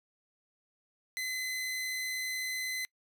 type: tone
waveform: sawtooth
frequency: 2034 Hz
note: C7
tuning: 50 cents flat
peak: -30 dBFS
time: 1.17-2.85 s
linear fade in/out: 0 ms
effects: noise-tail reverb RT60 0.1 s tail -25 dB re dry